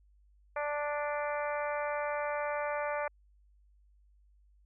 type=harmonic tone; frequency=293.7 Hz; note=D4; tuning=in tune; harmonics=2 / 3 / 4 / 5 / 6 / 7 / 8; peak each=-34 / -38 / -40 / -42 / -44 / -45 / -46 dBFS; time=0.56-3.08 s; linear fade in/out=5 ms; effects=added 50 Hz sine -61 dBFS peak until 4.65 s